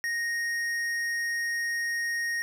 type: tone with tanh clipping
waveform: triangle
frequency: 1864.7 Hz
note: A#6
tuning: in tune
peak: -29 dBFS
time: 0.04-2.42 s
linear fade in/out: 0 ms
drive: 16 dB
effects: none